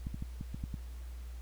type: clicks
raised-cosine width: 5 ms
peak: -26 dBFS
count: 7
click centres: 0.069 / 0.144 / 0.224 / 0.411 / 0.545 / 0.639 / 0.742 s
effects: added 60 Hz sine -41 dBFS peak until 1.41 s + pink hiss -60 dBFS RMS until 1.41 s